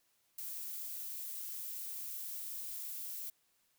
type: noise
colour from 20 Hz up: violet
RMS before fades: -43 dBFS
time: 0.38-3.3 s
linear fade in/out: 5 ms
effects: white hiss -75 dBFS RMS until 3.78 s